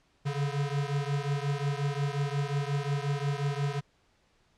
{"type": "beating tone pair", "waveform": "square", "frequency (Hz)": [140, 145.6], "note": ["C#3", "D3"], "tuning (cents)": [18, -15], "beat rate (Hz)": 5.6, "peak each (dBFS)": [-31, -33], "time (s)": [0.25, 3.81], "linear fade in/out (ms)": 20, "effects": ["pink hiss -68 dBFS RMS until 4.57 s", "low-pass 6000 Hz 12 dB/octave"]}